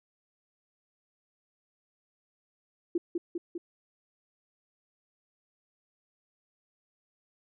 sine tone with echo, 343.5 Hz, F4, 29 cents flat, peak -24 dBFS, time 2.95-2.98 s, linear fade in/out 5 ms, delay 200 ms, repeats 3, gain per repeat -3 dB, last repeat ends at 3.58 s, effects none

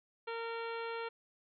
harmonic tone with a mistuned harmonic, 460 Hz, A#4, 23 cents flat, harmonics 1 / 2 / 3 / 4 / 5 / 6 / 7 / 8 / 9, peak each -40 / -44 / -45 / -52 / -50 / -52 / -56 / -59 / -58 dBFS, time 0.27-1.09 s, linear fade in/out 10 ms, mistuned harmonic 8, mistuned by -80 cents, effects none

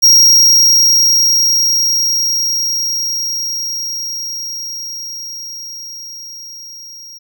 square tone with level ramp, 5610 Hz, F8, 7 cents sharp, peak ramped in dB -4 to -32 dBFS, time 0.02-7.19 s, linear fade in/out 20 ms, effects none

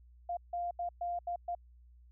sine tone bursts at uneven times, 698.5 Hz, F5, in tune, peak -33 dBFS, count 6, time 0.29-0.37 / 0.53-0.71 / 0.79-0.89 / 1.01-1.19 / 1.27-1.36 / 1.48-1.55 s, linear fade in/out 5 ms, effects added 60 Hz sine -56 dBFS peak until 2.11 s

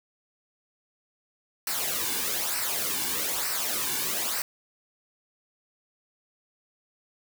white noise with flanger, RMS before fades -29 dBFS, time 1.67-4.42 s, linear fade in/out 2 ms, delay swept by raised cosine 0.29 to 1.59 ms, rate 1.1 Hz, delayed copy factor -0.65, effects none

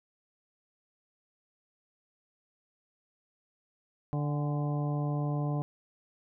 harmonic tone with a mistuned harmonic, 146.83 Hz, D3, in tune, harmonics 1 / 2 / 3 / 4 / 5 / 6 / 7, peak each -29 / -37 / -43 / -42 / -42 / -48 / -46 dBFS, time 4.13-5.62 s, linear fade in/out 0 ms, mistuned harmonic 6, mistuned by -97 cents, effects none

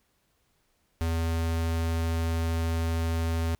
square tone, 82.41 Hz, E2, in tune, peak -26 dBFS, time 1.01-3.55 s, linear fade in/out 0 ms, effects pink hiss -71 dBFS RMS until 3.59 s

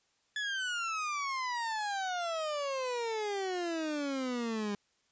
30% pulse exponential sweep, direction down, 1725 to 201.2 Hz, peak -30 dBFS, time 0.36-4.75 s, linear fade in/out 2 ms, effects white hiss -73 dBFS RMS until 5.11 s + resampled to 16000 Hz

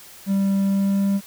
triangle tone with pitch glide, 196 to 197.93 Hz, G3 to G3, 0 to +17 cents, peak -15 dBFS, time 0.26-1.21 s, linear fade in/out 50 ms, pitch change +17 cents, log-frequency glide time 0.64-1.08 s, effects white hiss -44 dBFS RMS until 1.26 s

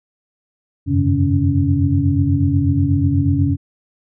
sine tone cluster, 89.3 / 97.5 / 135 / 149.1 / 281 Hz, F2 / G2 / C#3 / D3 / C#4, +39 / -9 / -45 / +27 / +24 cents, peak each -18 / -19 / -19 / -27 / -18 dBFS, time 0.86-3.57 s, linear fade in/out 50 ms, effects none

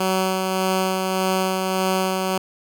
10% pulse tone with tremolo, 188.2 Hz, F#3, 30 cents sharp, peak -10 dBFS, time 0-2.38 s, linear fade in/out 5 ms, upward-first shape sine, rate 1.7 Hz, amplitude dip 30%, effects none

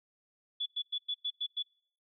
sine tone bursts, 3434 Hz, A7, 43 cents flat, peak -31 dBFS, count 7, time 0.6-1.627 s, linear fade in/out 10 ms, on 61 ms, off 100 ms, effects noise-tail reverb RT60 0.6 s tail -25 dB re dry

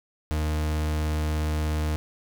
40% pulse tone, 76.8 Hz, D#2, 22 cents flat, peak -23 dBFS, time 0.31-1.96 s, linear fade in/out 0 ms, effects none

